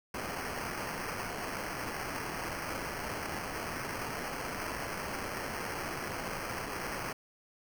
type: noise with sample-and-hold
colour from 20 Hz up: violet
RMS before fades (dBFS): -38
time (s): 0.14-7.13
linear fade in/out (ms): 5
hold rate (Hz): 3675
effects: none